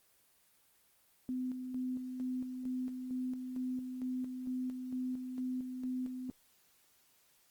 sine tone with tremolo, 254.4 Hz, C4, 48 cents flat, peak -34 dBFS, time 1.29-6.3 s, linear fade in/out 0 ms, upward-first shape square, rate 2.2 Hz, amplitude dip 45%, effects white hiss -69 dBFS RMS until 7.5 s + Opus 24 kbps

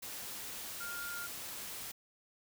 sine tone in noise, 1406 Hz, F6, 11 cents sharp, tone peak -41 dBFS, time 0.8-1.27 s, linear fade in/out 10 ms, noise white, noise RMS -44 dBFS, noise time 0.02-1.92 s, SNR 0 dB, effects none

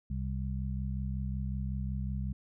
harmonic tone, 65.41 Hz, C2, in tune, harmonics 1 / 2 / 3, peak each -34 / -37 / -39 dBFS, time 0.1-2.33 s, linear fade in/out 5 ms, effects none

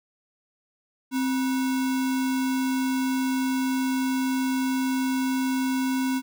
sine tone with sample-and-hold, 261.6 Hz, C4, in tune, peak -22 dBFS, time 1.11-6.22 s, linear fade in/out 50 ms, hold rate 1225 Hz, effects none

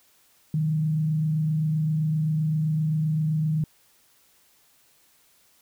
sine tone with frequency modulation, 155.56 Hz, D#3, in tune, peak -21 dBFS, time 0.54-3.64 s, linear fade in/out 2 ms, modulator 27.7 Hz, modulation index 0.29, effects white hiss -61 dBFS RMS until 5.61 s

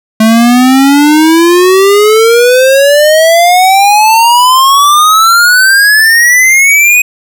square exponential sweep, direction up, 217.3 to 2514 Hz, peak -3 dBFS, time 0.2-7.02 s, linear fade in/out 5 ms, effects none

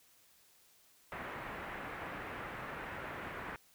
white low-pass noise, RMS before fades -44 dBFS, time 1.12-3.56 s, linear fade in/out 0 ms, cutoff 2000 Hz, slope 24 dB/octave, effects white hiss -66 dBFS RMS until 3.74 s

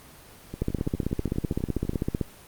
two click trains, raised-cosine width 3 ms, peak -12 / -20 dBFS, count 26 / 18, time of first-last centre 0.62-2.212 / 0.54-1.933 s, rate 15.7 / 12.2 Hz, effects pink hiss -49 dBFS RMS until 2.47 s + Opus 24 kbps

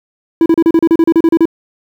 triangle tone bursts, 329.6 Hz, E4, in tune, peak -3 dBFS, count 13, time 0.41-1.455 s, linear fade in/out 2 ms, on 49 ms, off 34 ms, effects 7-bit

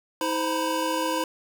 square tone cluster, 320.3 / 517 / 935 / 995 Hz, E4 / C5 / A#5 / B5, -50 / -21 / +5 / +13 cents, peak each -30 / -30 / -33 / -30 dBFS, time 0.21-1.24 s, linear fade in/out 2 ms, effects 9-bit

